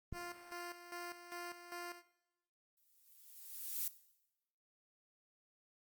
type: tone with tremolo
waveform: 10% pulse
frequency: 349.2 Hz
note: F4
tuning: in tune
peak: -36 dBFS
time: 0.12-2.03 s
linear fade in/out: 50 ms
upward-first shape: square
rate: 2.5 Hz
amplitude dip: 65%
type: click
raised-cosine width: 3 ms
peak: -27 dBFS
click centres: 0.126 s
type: noise with exponential growth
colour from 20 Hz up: violet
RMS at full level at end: -37 dBFS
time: 2.77-3.88 s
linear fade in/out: 2 ms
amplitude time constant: 240 ms
effects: noise-tail reverb RT60 0.9 s tail -18 dB re dry + Opus 24 kbps